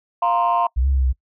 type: chord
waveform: sine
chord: F suspended fourth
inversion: none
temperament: just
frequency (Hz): 698.5 / 931.3 / 1047.7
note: F5 / Bb5 / C6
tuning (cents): 0 / -2 / +2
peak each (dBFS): -19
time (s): 0.22-0.67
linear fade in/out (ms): 5
type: exponential two-way sweep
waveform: sine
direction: up then down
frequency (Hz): 58.27 to 69.1 to 62.9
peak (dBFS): -14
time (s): 0.76-1.13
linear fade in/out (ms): 20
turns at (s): 0.87
effects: noise-tail reverb RT60 0.1 s tail -24 dB re dry + tanh soft clip ceiling -10 dBFS